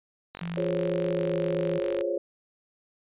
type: click train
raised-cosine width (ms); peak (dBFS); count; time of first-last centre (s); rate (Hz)
0.3; -22; 80; 0.35-2.01; 47.6
type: tone with pitch glide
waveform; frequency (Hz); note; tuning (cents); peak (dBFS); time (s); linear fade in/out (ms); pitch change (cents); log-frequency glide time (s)
sine; 170 to 166.6; F3 to E3; -46 to +19; -31; 0.41-1.79; 10; -35; 1.08-1.32
type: chord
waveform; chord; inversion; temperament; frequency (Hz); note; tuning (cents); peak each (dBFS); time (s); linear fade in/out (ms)
sine; Db major seventh; first; equal; 349.2 / 415.3 / 523.3 / 554.4; F4 / Ab4 / C5 / Db5; 0 / 0 / 0 / 0; -31 / -33 / -33 / -29; 0.57-2.18; 5
effects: resampled to 8000 Hz